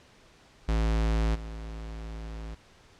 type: tone with level steps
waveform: square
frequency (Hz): 55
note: A1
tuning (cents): 0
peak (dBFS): -24 / -37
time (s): 0.68-2.55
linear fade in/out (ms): 10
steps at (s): 1.34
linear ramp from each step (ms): 20
effects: pink hiss -57 dBFS RMS until 2.99 s + low-pass 6000 Hz 12 dB/octave